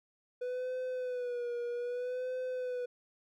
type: tone with vibrato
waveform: triangle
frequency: 493.9 Hz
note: B4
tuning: in tune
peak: -32 dBFS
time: 0.41-2.86 s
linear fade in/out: 10 ms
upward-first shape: sine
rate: 0.63 Hz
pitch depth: 55 cents each way
effects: none